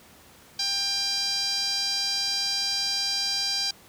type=tone with band-pass filter; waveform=sawtooth; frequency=795 Hz; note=G5; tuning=24 cents sharp; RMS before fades=-27 dBFS; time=0.59-3.71 s; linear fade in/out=5 ms; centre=4900 Hz; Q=5.6; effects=pink hiss -52 dBFS RMS until 3.88 s + high-pass 80 Hz 12 dB/octave